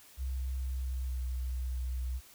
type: tone with pitch glide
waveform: sine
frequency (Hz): 64.8 to 63.06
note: C2 to B1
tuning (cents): -16 to +37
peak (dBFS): -31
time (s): 0.17-2.21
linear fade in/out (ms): 50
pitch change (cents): -47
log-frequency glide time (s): 0.69-1.27
effects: tanh soft clip ceiling -28 dBFS + white hiss -57 dBFS RMS until 2.34 s